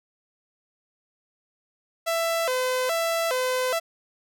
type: tone with vibrato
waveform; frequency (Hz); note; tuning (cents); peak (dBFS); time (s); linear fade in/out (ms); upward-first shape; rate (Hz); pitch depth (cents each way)
sawtooth; 582; D5; -16; -19; 2.06-3.8; 20; square; 1.2; 230
effects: none